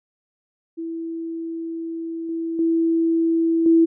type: tone with level steps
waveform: sine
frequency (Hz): 329.6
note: E4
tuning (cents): 0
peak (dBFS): -26 / -23 / -16 / -11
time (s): 0.77-3.86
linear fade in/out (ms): 20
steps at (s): 2.29 / 2.59 / 3.66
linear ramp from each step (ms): 2
effects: none